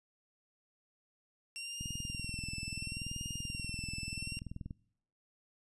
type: tone with vibrato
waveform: 20% pulse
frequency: 2738 Hz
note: F7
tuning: 35 cents flat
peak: -35 dBFS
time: 1.56-4.39 s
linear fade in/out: 0 ms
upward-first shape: sine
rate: 0.73 Hz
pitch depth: 57 cents each way
type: click train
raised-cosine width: 5 ms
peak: -30 dBFS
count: 61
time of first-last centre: 1.81-4.709 s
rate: 20.7 Hz
effects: noise-tail reverb RT60 0.7 s tail -24 dB re dry + resampled to 24000 Hz